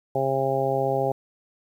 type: harmonic tone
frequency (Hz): 134.7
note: C#3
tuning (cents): -49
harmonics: 1 / 2 / 3 / 4 / 5 / 6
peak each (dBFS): -30 / -35 / -27 / -26 / -28 / -28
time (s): 0.15-1.12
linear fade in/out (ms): 5
effects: 9-bit